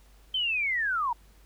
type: linear sweep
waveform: sine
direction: down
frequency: 3133 to 903 Hz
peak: -25 dBFS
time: 0.34-1.13 s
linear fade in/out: 5 ms
effects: added 50 Hz sine -54 dBFS peak until 1.45 s + pink hiss -62 dBFS RMS until 1.45 s